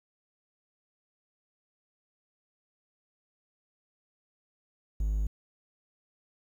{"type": "tone", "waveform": "triangle", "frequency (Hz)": 52, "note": "G#1", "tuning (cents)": 3, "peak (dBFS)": -24, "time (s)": [5, 5.27], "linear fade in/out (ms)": 5, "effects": ["10-bit"]}